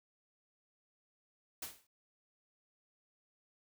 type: noise with exponential decay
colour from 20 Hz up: white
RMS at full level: -39 dBFS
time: 1.62-1.87 s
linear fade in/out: 5 ms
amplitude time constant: 53 ms
effects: none